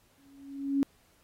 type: tone with exponential growth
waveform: sine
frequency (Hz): 277.2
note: C#4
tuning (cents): 0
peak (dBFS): -21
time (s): 0.18-0.83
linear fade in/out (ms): 0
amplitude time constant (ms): 140
effects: pink hiss -66 dBFS RMS until 1.23 s + AAC 48 kbps